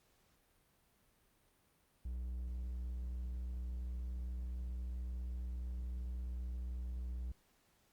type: tone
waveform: triangle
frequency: 61.4 Hz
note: B1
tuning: 9 cents flat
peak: -37 dBFS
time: 2.05-7.32 s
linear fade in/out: 5 ms
effects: pink hiss -73 dBFS RMS until 7.92 s + Opus 48 kbps